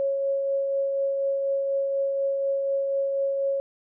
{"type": "tone with tremolo", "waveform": "sine", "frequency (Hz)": 550, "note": "C#5", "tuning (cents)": -14, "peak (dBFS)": -21, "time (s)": [0, 3.6], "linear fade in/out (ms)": 0, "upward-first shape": "triangle", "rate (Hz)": 4.1, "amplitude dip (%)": 30, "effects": []}